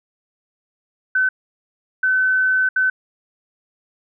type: tone bursts at uneven times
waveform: sine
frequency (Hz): 1519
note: F#6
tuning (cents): +45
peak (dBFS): -14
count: 3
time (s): 1.15-1.29 / 2.03-2.69 / 2.76-2.9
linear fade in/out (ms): 5
effects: none